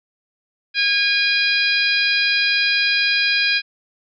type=harmonic tone with a mistuned harmonic; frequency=816 Hz; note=G#5; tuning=31 cents flat; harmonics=2 / 3 / 4 / 5 / 6; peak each=-21 / -19 / -25 / -23 / -23 dBFS; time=0.74-3.62 s; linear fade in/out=50 ms; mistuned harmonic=5; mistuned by=-18 cents; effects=none